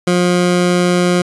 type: tone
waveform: 20% pulse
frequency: 177.8 Hz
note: F3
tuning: 31 cents sharp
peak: -6 dBFS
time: 0.07-1.22 s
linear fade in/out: 5 ms
effects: resampled to 24000 Hz